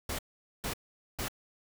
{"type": "noise bursts", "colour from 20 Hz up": "pink", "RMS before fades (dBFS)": -35, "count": 3, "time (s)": [0.09, 1.284], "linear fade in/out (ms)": 5, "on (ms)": 98, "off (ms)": 450, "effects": []}